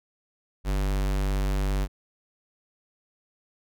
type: tone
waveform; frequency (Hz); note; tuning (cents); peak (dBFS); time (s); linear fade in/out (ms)
square; 48.74; G1; -9; -24; 0.64-1.88; 50
effects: none